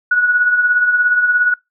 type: tone with tremolo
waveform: sine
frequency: 1465 Hz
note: F#6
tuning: 18 cents flat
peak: -8 dBFS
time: 0.11-1.54 s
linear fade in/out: 5 ms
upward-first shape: triangle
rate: 17 Hz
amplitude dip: 60%
effects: noise-tail reverb RT60 0.2 s tail -25 dB re dry